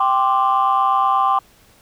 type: chord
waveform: sine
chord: G suspended fourth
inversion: none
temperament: equal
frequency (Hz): 784 / 1046.5 / 1174.7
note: G5 / C6 / D6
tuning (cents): 0 / 0 / 0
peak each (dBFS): -17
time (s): 0-1.39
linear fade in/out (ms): 5
effects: tanh soft clip ceiling -7 dBFS + pink hiss -52 dBFS RMS until 1.81 s